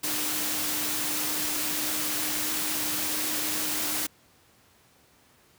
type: tone in noise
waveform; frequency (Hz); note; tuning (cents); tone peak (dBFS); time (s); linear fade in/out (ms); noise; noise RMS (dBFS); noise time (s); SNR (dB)
sine; 303.7; D#4; -42; -39; 0.03-4.07; 10; white; -29; 0.03-4.07; -13
effects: pink hiss -60 dBFS RMS until 5.58 s + high-pass 80 Hz 12 dB/octave